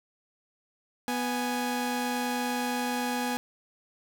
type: tone pair together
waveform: sawtooth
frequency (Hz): 246.9 / 829.9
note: B3 / G#5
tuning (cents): 0 / -1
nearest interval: octave + major sixth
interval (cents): 2099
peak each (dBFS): -26 / -28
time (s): 1.08-3.37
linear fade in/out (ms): 0
effects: none